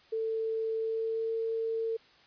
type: tone with pitch glide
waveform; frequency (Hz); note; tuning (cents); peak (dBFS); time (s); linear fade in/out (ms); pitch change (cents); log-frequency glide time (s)
sine; 445.8 to 451; A4 to A4; +23 to +43; -29; 0.12-1.97; 10; +20; 0.79-1.29
effects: white hiss -60 dBFS RMS until 2.26 s + resampled to 11025 Hz